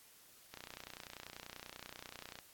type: click train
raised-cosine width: 0.2 ms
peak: -30 dBFS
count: 57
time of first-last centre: 0.54-2.388 s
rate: 30.3 Hz
effects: white hiss -62 dBFS RMS until 2.53 s + AAC 64 kbps